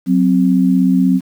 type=tone pair together; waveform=sine; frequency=185.13 / 261.6 Hz; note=F#3 / C4; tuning=+1 / 0 cents; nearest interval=tritone; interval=599 cents; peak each=-12 dBFS; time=0.06-1.21 s; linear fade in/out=50 ms; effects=7-bit